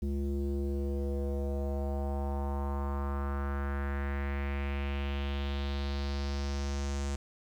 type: tone with low-pass filter sweep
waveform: square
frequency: 69.9 Hz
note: C#2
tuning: 15 cents sharp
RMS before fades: -33 dBFS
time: 0.02-7.16 s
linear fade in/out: 5 ms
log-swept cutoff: 290 to 7400 Hz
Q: 3
effects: 10-bit